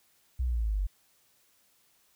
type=linear sweep; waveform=sine; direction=down; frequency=64.8 to 45.81 Hz; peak=-26 dBFS; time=0.39-0.87 s; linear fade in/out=10 ms; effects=white hiss -67 dBFS RMS until 2.15 s